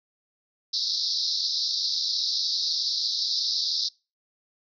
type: band-pass noise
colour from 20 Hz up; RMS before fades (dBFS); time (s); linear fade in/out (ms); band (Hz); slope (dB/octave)
white; -27; 0.73-3.89; 10; 3800 to 5400; 96
effects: noise-tail reverb RT60 0.3 s tail -25 dB re dry